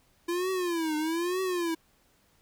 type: tone with vibrato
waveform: square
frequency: 339.3 Hz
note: F4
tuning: 50 cents flat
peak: -28 dBFS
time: 0.28-1.75 s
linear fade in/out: 10 ms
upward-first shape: triangle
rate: 1.1 Hz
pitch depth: 200 cents each way
effects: pink hiss -66 dBFS RMS until 2.41 s